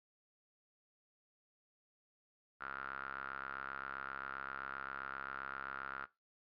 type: tone with band-pass filter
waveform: sawtooth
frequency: 67.6 Hz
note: C#2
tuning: 43 cents flat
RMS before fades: -45 dBFS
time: 2.6-6.06 s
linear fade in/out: 20 ms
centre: 1400 Hz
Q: 9.6
effects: noise-tail reverb RT60 0.2 s tail -17 dB re dry + resampled to 11025 Hz